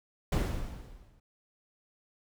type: noise with exponential decay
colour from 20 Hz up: brown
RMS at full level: -23 dBFS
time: 0.32-1.2 s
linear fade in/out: 5 ms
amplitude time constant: 190 ms
effects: none